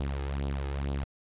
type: tone with flanger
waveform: sawtooth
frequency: 69.3 Hz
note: C#2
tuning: in tune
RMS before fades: -32 dBFS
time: 0-1.04 s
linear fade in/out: 0 ms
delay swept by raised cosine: 0.23 to 2.43 ms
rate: 2.2 Hz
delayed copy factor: +0.65
effects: resampled to 8000 Hz